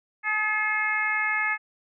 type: harmonic tone with a mistuned harmonic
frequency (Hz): 428.8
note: A4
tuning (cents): -45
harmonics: 2 / 3 / 4 / 5 / 6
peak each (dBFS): -33 / -32 / -27 / -26 / -36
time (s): 0.23-1.58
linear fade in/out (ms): 50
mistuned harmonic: 3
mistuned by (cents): -27
effects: none